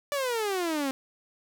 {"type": "exponential sweep", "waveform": "sawtooth", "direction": "down", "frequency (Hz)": [587.3, 261.6], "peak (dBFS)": -23, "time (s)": [0.12, 0.91], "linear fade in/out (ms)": 0, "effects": []}